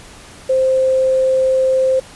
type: tone with quantisation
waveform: sine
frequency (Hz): 523.3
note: C5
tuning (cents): 0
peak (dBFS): -11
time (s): 0.49-2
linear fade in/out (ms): 10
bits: 6
effects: pink hiss -39 dBFS RMS until 2.15 s + resampled to 24000 Hz